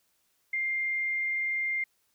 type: tone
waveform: sine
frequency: 2107 Hz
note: C7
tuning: 12 cents sharp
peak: -27 dBFS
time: 0.53-1.84 s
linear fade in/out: 5 ms
effects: white hiss -72 dBFS RMS until 2.14 s